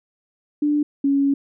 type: tone pair in turn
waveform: sine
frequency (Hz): 295.1 / 278.5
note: D4 / C#4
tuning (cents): +8 / +8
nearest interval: minor second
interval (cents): 100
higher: first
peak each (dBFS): -16 / -15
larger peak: second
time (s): 0.62-0.83 / 1.04-1.34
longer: second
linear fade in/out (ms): 5
effects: none